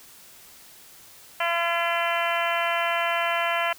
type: harmonic tone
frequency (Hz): 340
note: F4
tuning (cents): -46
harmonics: 2 / 3 / 4 / 5 / 6 / 7 / 8 / 9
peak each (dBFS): -27 / -29 / -30 / -31 / -32 / -32 / -33 / -34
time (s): 1.4-3.73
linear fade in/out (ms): 5
effects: white hiss -49 dBFS RMS until 3.78 s